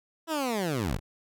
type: linear sweep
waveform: 15% pulse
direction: down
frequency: 334.7 to 30.86 Hz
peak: -21 dBFS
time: 0.27-1 s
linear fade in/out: 50 ms
effects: none